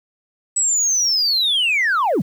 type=linear sweep; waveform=sine; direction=down; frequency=7960 to 120.8 Hz; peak=-13 dBFS; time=0.56-2.22 s; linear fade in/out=10 ms; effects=tanh soft clip ceiling -13 dBFS + 8-bit